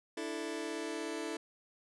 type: chord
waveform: sawtooth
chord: D suspended second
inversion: none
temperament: just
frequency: 293.7 / 330.4 / 440.5 Hz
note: D4 / E4 / A4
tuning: 0 / +4 / +2 cents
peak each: -39 / -36 / -37 dBFS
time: 0.17-1.37 s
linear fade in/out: 5 ms
effects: resampled to 24000 Hz